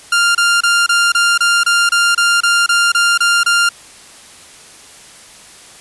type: tone bursts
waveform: sawtooth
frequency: 1396.9 Hz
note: F6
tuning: in tune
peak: -6 dBFS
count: 14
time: 0.12-3.691 s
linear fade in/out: 5 ms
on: 230 ms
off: 27 ms
effects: white hiss -39 dBFS RMS until 5.8 s + resampled to 24000 Hz